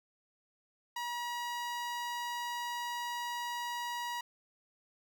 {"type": "tone with notch filter", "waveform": "sawtooth", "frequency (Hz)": 960, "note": "B5", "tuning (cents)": -49, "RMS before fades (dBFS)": -38, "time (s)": [0.96, 4.21], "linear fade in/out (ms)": 5, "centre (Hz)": 9600, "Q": 1.8, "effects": []}